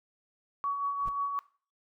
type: tone with tremolo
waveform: sine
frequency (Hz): 1127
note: C#6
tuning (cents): +28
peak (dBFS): -27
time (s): 0.64-1.39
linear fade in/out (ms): 0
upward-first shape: sine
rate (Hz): 5.6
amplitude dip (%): 45
type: noise with exponential growth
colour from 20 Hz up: brown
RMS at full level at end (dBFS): -35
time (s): 1-1.09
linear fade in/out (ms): 5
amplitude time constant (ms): 19
effects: noise-tail reverb RT60 0.4 s tail -19 dB re dry